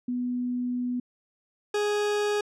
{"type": "tone pair in turn", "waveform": ["sine", "40% pulse"], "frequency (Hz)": [246.9, 415.2], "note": ["B3", "G#4"], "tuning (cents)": [0, 0], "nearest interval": "major sixth", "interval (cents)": 900, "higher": "second", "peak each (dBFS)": [-26, -23], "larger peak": "second", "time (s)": [[0.08, 1], [1.74, 2.41]], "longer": "first", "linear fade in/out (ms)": 5, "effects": ["low-pass 8000 Hz 12 dB/octave"]}